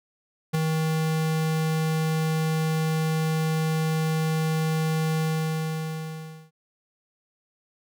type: tone with ADSR envelope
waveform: square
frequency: 158.6 Hz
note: D#3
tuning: 33 cents sharp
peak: -19 dBFS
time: 0.53-6.51 s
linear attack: 19 ms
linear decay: 4 ms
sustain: -4 dB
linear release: 1300 ms
effects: none